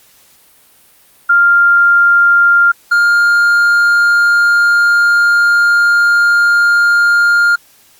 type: tone pair in turn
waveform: sine / triangle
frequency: 1396.9 / 1406.6 Hz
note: F6 / F6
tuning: 0 / +12 cents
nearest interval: unison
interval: 12 cents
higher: second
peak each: -5 dBFS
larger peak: neither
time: 1.29-2.72 / 2.91-7.56 s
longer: second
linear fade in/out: 10 ms
effects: white hiss -47 dBFS RMS until 7.99 s + Opus 48 kbps